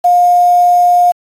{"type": "tone with quantisation", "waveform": "sine", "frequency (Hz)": 709, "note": "F5", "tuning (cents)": 26, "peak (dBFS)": -5, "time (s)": [0.04, 1.12], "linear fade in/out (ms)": 10, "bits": 5, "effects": ["AAC 48 kbps"]}